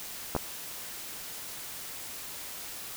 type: clicks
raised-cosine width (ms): 1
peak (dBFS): -14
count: 2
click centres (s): 0.351 / 0.364
effects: white hiss -41 dBFS RMS until 2.96 s